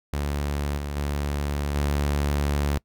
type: tone with level steps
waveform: sawtooth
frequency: 72.1 Hz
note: D2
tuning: 31 cents flat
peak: -21 / -25 / -21 / -18 dBFS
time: 0.13-2.78 s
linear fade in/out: 0 ms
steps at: 0.77 / 0.96 / 1.75 s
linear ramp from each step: 10 ms
effects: noise-tail reverb RT60 0.1 s tail -24 dB re dry